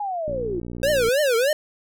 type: linear sweep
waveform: sine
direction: down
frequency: 842 to 325.9 Hz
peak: -24 dBFS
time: 0-0.6 s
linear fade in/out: 5 ms
type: click train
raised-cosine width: 3 ms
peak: -21 dBFS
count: 49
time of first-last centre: 0.28-1.085 s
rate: 59.6 Hz
type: tone with vibrato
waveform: square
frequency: 524 Hz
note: C5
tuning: 2 cents sharp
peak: -18 dBFS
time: 0.83-1.53 s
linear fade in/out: 2 ms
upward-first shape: triangle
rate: 3.3 Hz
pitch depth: 290 cents each way
effects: none